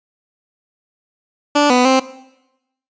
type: tone with pitch steps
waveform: 15% pulse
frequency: 291.9 / 249 / 262.5 Hz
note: D4 / B3 / C4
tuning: -10 / +14 / +6 cents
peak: -4 dBFS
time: 1.55-2 s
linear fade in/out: 10 ms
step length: 150 ms
effects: noise-tail reverb RT60 0.9 s tail -18 dB re dry + resampled to 16000 Hz